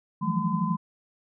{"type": "tone cluster", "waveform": "sine", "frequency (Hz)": [162.6, 174.2, 186.4, 216.1, 1018], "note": ["E3", "F3", "F#3", "A3", "C6"], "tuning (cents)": [-23, -4, 13, -31, -48], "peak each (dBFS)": -30, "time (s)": [0.21, 0.77], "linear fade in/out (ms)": 20, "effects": []}